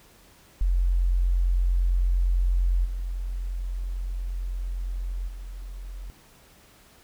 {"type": "tone with level steps", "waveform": "sine", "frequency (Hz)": 44.41, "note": "F1", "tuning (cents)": 30, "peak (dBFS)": [-19, -27, -34], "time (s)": [0.61, 6.1], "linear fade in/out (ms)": 0, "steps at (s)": [2.84, 5.27], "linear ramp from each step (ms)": 20, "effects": ["pink hiss -55 dBFS RMS until 7.03 s"]}